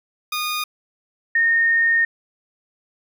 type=tone pair in turn; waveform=15% pulse / sine; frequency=1227 / 1838.4 Hz; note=D#6 / A#6; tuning=-25 / -25 cents; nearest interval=perfect fifth; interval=700 cents; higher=second; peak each=-16 / -14 dBFS; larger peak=second; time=0.32-0.64 / 1.35-2.05 s; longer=second; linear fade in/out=5 ms; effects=none